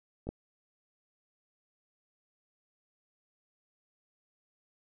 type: clicks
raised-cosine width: 2 ms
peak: -29 / -21 dBFS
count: 2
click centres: 0.27 / 0.29 s
effects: none